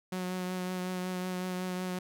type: tone with vibrato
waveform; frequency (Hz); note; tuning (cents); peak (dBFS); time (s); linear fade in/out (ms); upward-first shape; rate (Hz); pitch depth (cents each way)
sawtooth; 183; F#3; -19; -29; 0.12-1.99; 5; triangle; 5.4; 20
effects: none